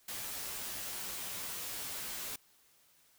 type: noise with comb filter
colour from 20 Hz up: white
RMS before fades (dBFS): -41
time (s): 0.08-2.36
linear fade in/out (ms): 5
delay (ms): 13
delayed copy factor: -0.65
effects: white hiss -67 dBFS RMS until 3.18 s